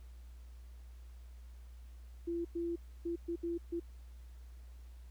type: tone bursts at uneven times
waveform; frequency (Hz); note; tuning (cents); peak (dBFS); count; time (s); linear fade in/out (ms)
sine; 340; F4; -46; -34; 6; 2.27-2.45 / 2.55-2.76 / 3.05-3.16 / 3.28-3.36 / 3.43-3.58 / 3.72-3.8; 10
effects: added 60 Hz sine -49 dBFS peak until 5.1 s + pink hiss -69 dBFS RMS until 5.1 s